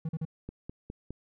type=tone bursts; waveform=triangle; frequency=160 Hz; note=D#3; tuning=49 cents sharp; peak=-28 dBFS; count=3; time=0.05-0.252 s; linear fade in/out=5 ms; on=40 ms; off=41 ms
type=click train; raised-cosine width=3 ms; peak=-26 dBFS; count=4; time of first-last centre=0.49-1.106 s; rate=4.87 Hz
effects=none